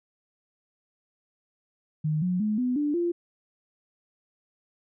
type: tone with pitch steps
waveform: sine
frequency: 153.9 / 180.92 / 212.7 / 250 / 293.9 / 345.5 Hz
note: D#3 / F#3 / G#3 / B3 / D4 / F4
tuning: -19 / -39 / +42 / +21 / +1 / -19 cents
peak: -23 dBFS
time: 2.04-3.12 s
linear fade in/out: 10 ms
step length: 180 ms
effects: none